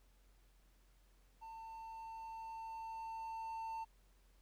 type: tone with level ramp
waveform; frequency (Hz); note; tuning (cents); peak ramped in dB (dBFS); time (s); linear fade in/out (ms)
triangle; 898; A5; +35; -47 to -39; 1.41-3.85; 20
effects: added 45 Hz sine -66 dBFS peak until 4.41 s + pink hiss -75 dBFS RMS until 4.41 s